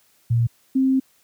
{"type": "tone pair in turn", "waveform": "sine", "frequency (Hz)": [117.1, 264.3], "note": ["A#2", "C4"], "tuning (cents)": [8, 18], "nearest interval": "octave + major second", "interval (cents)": 1410, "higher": "second", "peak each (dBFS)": -15, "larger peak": "neither", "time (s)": [[0.3, 0.47], [0.75, 1]], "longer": "second", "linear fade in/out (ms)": 10, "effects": ["white hiss -60 dBFS RMS until 1.23 s", "high-pass 60 Hz 12 dB/octave"]}